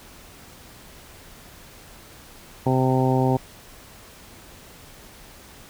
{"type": "harmonic tone", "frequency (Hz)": 130, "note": "C3", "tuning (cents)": -11, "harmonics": [1, 2, 3, 4, 5, 6, 7], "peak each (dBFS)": [-21, -23, -25, -28, -31, -27, -29], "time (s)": [2.66, 3.37], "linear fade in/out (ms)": 5, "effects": ["pink hiss -46 dBFS RMS until 5.69 s"]}